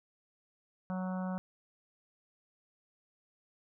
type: harmonic tone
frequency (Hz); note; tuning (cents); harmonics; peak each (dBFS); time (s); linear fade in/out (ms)
185.3; F#3; +3; 1 / 3 / 4 / 5 / 6 / 7 / 8; -34 / -44 / -46 / -48 / -50 / -51 / -52; 0.9-1.38; 0
effects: none